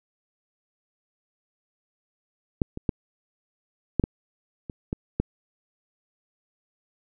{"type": "clicks", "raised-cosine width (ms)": 3, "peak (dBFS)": [-8, -20, -9, -7, -9, -21, -14, -9], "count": 8, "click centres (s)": [2.618, 2.774, 2.892, 3.997, 4.039, 4.698, 4.929, 5.2], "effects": []}